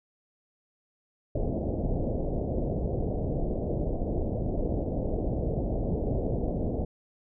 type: low-pass noise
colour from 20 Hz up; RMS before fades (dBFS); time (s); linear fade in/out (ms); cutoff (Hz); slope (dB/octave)
pink; -29; 1.35-6.85; 5; 670; 48
effects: none